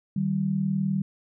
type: tone pair together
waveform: sine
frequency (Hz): 153.26 / 193.1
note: D#3 / G3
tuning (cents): -26 / -26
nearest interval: major third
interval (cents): 400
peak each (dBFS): -28 / -24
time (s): 0.16-1.02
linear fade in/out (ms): 5
effects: none

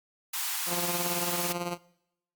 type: high-pass noise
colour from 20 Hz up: white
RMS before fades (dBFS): -32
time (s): 0.33-1.53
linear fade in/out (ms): 10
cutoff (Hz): 740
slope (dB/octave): 96
type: tone with tremolo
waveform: 10% pulse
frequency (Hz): 174.61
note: F3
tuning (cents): 0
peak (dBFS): -20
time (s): 0.66-1.78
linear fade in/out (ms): 50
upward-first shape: triangle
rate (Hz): 18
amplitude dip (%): 65
effects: noise-tail reverb RT60 0.8 s tail -22 dB re dry + Opus 48 kbps

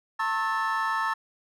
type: tone cluster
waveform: triangle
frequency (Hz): 897 / 1085 / 1304 / 1758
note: A5 / C#6 / E6 / A6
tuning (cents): +33 / -37 / -19 / -2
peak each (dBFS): -28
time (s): 0.19-1.14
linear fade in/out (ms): 10
effects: tanh soft clip ceiling -15 dBFS

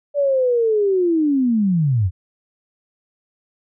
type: linear sweep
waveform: sine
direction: down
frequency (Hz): 583 to 82.41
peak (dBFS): -14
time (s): 0.14-2.11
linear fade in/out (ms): 50
effects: none

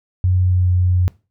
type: tone with pitch glide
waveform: sine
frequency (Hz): 91.5 to 90.29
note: F#2 to F#2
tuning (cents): -19 to -42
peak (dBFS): -12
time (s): 0.24-1.08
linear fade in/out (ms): 0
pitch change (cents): -23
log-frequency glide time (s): 0.41-0.71
effects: noise-tail reverb RT60 0.3 s tail -21 dB re dry

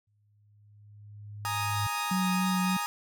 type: tone with exponential growth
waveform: sine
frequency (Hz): 103.83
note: G#2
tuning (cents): 0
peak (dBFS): -28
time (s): 0.07-1.87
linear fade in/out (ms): 5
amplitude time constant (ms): 390
type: chord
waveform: sawtooth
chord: Ab suspended second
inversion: none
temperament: equal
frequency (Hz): 830.6 / 932.3 / 1244.5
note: Ab5 / Bb5 / Eb6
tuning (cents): 0 / 0 / 0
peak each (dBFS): -32 / -31 / -29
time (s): 1.45-2.86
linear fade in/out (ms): 0
type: tone with vibrato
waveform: sine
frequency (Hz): 185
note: F#3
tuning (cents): 0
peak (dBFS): -26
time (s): 2.11-2.77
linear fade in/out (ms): 5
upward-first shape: triangle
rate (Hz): 3.5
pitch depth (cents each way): 19
effects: none

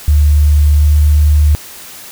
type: tone with pitch glide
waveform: sine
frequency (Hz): 73.9 to 74.63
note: D2 to D2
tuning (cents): +11 to +28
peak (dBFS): -5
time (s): 0.08-1.55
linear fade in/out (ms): 0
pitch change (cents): +17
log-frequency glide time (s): 0.76-0.88
effects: white hiss -32 dBFS RMS until 2.11 s

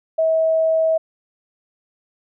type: tone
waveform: sine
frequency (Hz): 644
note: E5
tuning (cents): -41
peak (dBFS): -14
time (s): 0.18-0.98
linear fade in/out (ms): 10
effects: none

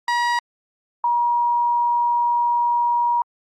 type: tone pair in turn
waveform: 30% pulse / sine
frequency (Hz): 958 / 954.3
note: A#5 / A#5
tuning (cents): +47 / +40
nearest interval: unison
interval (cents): 7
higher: first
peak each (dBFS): -15 / -16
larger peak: first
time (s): 0.08-0.39 / 1.04-3.22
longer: second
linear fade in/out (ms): 2
effects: low-pass 5000 Hz 12 dB/octave + Opus 48 kbps

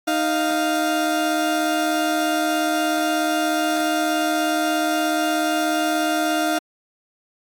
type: tone pair together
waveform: 30% pulse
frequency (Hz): 310.9 / 698.6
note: D#4 / F5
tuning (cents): -1 / 0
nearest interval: octave + major second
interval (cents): 1401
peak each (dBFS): -19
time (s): 0.07-6.59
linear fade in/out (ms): 10
effects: AAC 64 kbps

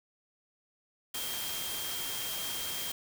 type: tone in noise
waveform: sine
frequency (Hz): 3200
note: G7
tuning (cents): +35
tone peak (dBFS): -40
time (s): 1.14-2.92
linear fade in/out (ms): 5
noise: white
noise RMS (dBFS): -37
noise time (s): 1.14-2.92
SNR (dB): -6
effects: none

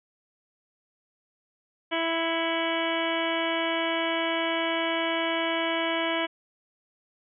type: harmonic tone with a mistuned harmonic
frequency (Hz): 330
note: E4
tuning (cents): +2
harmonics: 1 / 2 / 3 / 4 / 5 / 6 / 7 / 8 / 9 / 10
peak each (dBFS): -31 / -30 / -33 / -38 / -35 / -38 / -33 / -45 / -34 / -39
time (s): 1.91-6.27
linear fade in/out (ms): 20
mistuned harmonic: 7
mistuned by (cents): -34
effects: none

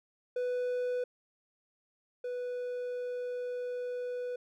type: tone pair in turn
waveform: triangle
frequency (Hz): 495.7 / 493.6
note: B4 / B4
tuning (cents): +6 / -1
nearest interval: unison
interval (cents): 7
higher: first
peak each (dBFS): -28 / -32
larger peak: first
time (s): 0.36-1.04 / 2.24-4.36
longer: second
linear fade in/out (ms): 5
effects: none

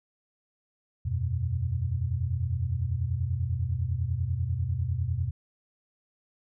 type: chord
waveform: sine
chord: E suspended second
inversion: none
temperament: equal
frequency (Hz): 82.41 / 92.5 / 123.47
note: E2 / F#2 / B2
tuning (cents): 0 / 0 / 0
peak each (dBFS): -31 / -30 / -30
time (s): 1.05-5.31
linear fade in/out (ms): 10
effects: none

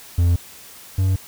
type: tone pair in turn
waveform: triangle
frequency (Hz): 86.6 / 94.54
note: F2 / F#2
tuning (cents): -14 / +38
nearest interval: major second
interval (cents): 152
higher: second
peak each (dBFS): -11 / -13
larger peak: first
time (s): 0.18-0.36 / 0.98-1.16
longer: neither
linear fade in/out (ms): 5
effects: white hiss -42 dBFS RMS until 1.27 s

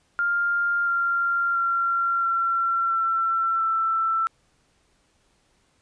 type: tone with pitch steps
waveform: sine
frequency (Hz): 1400 / 1386.3 / 1372.8 / 1359.4 / 1346.1 / 1332.9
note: F6 / F6 / F6 / F6 / E6 / E6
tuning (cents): +4 / -13 / -30 / -47 / +36 / +19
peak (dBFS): -20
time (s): 0.19-4.27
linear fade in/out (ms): 0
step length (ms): 680
effects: pink hiss -65 dBFS RMS until 5.81 s + resampled to 22050 Hz

